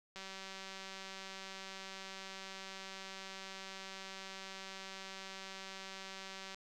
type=click train; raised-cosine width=0.2 ms; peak=-30 dBFS; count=1227; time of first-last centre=0.16-6.545 s; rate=192 Hz; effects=none